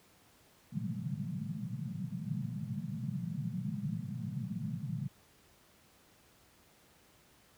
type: band-pass noise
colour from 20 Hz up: pink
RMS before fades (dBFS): -38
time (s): 0.72-5.08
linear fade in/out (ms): 10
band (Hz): 110 to 220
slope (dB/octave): 96
effects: pink hiss -64 dBFS RMS until 7.57 s + high-pass 60 Hz 12 dB/octave